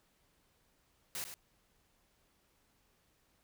white noise with echo, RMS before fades -40 dBFS, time 1.15-1.24 s, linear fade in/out 0 ms, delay 100 ms, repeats 1, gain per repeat -8 dB, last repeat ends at 1.34 s, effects pink hiss -73 dBFS RMS until 3.43 s

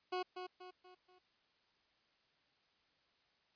20% pulse tone with echo, 365.4 Hz, F#4, 22 cents flat, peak -32 dBFS, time 0.12-0.23 s, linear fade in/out 10 ms, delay 240 ms, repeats 4, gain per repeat -7 dB, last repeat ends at 1.19 s, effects white hiss -75 dBFS RMS until 3.55 s + resampled to 11025 Hz

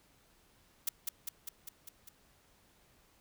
blue noise with echo, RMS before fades -32 dBFS, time 0.87-0.89 s, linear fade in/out 5 ms, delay 200 ms, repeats 6, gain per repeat -3 dB, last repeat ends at 2.09 s, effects pink hiss -67 dBFS RMS until 3.2 s

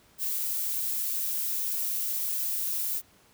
violet noise, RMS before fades -30 dBFS, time 0.18-3.02 s, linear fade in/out 50 ms, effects pink hiss -60 dBFS RMS until 3.33 s + high-pass 60 Hz 12 dB/octave

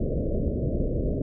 pink low-pass noise, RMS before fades -26 dBFS, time 0-1.22 s, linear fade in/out 5 ms, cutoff 620 Hz, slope 96 dB/octave, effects none

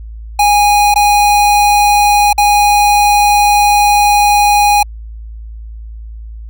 square tone with dropouts, 824 Hz, G#5, 14 cents flat, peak -7 dBFS, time 0.39-4.83 s, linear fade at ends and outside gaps 5 ms, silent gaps 0.942-0.958 / 2.33-2.379 s, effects added 55 Hz sine -25 dBFS peak until 6.49 s

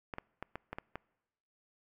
clicks, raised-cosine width 0.5 ms, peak -24 dBFS, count 7, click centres 0.138 / 0.184 / 0.426 / 0.556 / 0.73 / 0.785 / 0.956 s, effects noise-tail reverb RT60 1.0 s tail -25 dB re dry

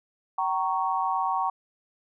sine chord, G diminished, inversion none, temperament equal with one note detuned, 765.2 / 932.3 / 1108.7 Hz, G5 / Bb5 / Db6, -42 / 0 / 0 cents, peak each -28 dBFS, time 0.38-1.5 s, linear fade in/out 5 ms, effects none

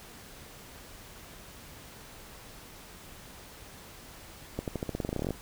accelerating click train, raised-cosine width 2 ms, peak -18 dBFS, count 17, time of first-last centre 4.59-5.307 s, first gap 88 ms, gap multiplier 0.9, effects pink hiss -49 dBFS RMS until 5.41 s

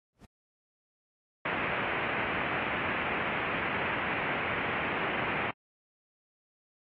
brown noise with exponential growth, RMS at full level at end -39 dBFS, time 0.13-0.25 s, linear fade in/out 1 ms, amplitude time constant 25 ms
white low-pass noise, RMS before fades -32 dBFS, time 1.45-5.51 s, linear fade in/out 5 ms, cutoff 2600 Hz, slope 48 dB/octave
effects high-pass 100 Hz 12 dB/octave + AAC 32 kbps

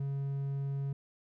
triangle tone, 138.59 Hz, C#3, in tune, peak -30 dBFS, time 0-0.93 s, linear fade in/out 5 ms, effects none

